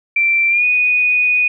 sine tone with pitch glide, 2349 to 2477 Hz, D7 to D#7, 0 to -8 cents, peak -11 dBFS, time 0.16-1.48 s, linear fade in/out 5 ms, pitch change +92 cents, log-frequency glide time 0.49-0.65 s, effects none

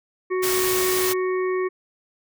harmonic tone, 370.2 Hz, F#4, 1 cent sharp, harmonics 1 / 3 / 5 / 6, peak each -21 / -31 / -35 / -37 dBFS, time 0.3-1.69 s, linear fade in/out 20 ms
white noise, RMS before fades -25 dBFS, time 0.42-1.14 s, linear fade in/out 20 ms
effects none

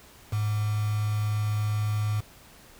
sine tone with quantisation, 105.8 Hz, G#2, 33 cents sharp, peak -24 dBFS, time 0.32-2.21 s, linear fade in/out 10 ms, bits 6, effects pink hiss -52 dBFS RMS until 2.79 s

